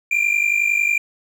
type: tone pair together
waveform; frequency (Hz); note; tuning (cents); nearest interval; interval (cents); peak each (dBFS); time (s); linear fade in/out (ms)
triangle; 2361 / 2412; D7 / D7; +9 / +46; unison; 37; -17; 0.11-0.98; 5
effects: none